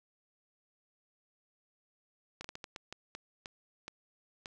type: slowing click train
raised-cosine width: 0.2 ms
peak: -25 dBFS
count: 11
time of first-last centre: 2.41-4.458 s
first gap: 34 ms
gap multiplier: 1.37
effects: none